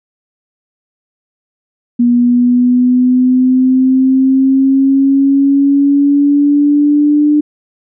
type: linear sweep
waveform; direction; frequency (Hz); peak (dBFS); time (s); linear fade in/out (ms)
sine; up; 240 to 298.3; -6; 1.99-7.41; 10
effects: none